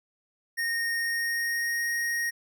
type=tone with pitch glide; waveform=square; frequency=1851 to 1870.3 Hz; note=A#6 to A#6; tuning=-13 to +5 cents; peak=-27 dBFS; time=0.57-2.31 s; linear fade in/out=20 ms; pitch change=+18 cents; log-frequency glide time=0.98-1.92 s; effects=none